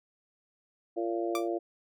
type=harmonic tone; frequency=114.6 Hz; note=A#2; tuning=29 cents flat; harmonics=3 / 4 / 5 / 6; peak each=-31 / -37 / -37 / -36 dBFS; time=0.96-1.59 s; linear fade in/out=20 ms
type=tone with exponential decay; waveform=sawtooth; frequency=1174.7 Hz; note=D6; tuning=in tune; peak=-25 dBFS; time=1.35-1.48 s; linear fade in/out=1 ms; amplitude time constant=27 ms
effects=none